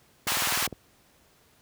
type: high-pass noise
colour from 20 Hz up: pink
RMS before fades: -27 dBFS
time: 0.27-0.67 s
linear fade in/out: 5 ms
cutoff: 800 Hz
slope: 24 dB/octave
type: click train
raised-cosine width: 2 ms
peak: -23 dBFS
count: 10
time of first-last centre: 0.27-0.727 s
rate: 19.7 Hz
effects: pink hiss -61 dBFS RMS until 1.61 s + high-pass 60 Hz 12 dB/octave